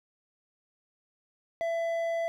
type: tone with hard clipping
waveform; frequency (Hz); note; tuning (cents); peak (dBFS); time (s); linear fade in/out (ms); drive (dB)
sine; 668; E5; +23; -29; 1.61-2.28; 0; 6
effects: none